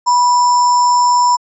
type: tone with sample-and-hold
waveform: sine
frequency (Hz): 982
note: B5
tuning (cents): -10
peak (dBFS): -8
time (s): 0.06-1.37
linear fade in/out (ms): 20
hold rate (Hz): 6300
effects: resampled to 22050 Hz